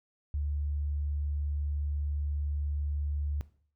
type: tone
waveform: sine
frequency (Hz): 72.9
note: D2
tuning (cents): -12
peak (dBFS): -29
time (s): 0.34-3.41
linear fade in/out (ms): 0
effects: noise-tail reverb RT60 0.5 s tail -17 dB re dry